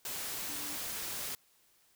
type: tone in noise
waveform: sine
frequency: 293.7 Hz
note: D4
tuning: in tune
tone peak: -50 dBFS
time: 0.49-0.76 s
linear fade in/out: 2 ms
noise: white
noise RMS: -39 dBFS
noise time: 0.05-1.35 s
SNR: -14 dB
effects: white hiss -68 dBFS RMS until 1.95 s